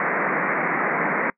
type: band-pass noise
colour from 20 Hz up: white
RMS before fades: -23 dBFS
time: 0-1.3 s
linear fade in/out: 2 ms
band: 150 to 2200 Hz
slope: 96 dB/octave
effects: noise-tail reverb RT60 0.1 s tail -23 dB re dry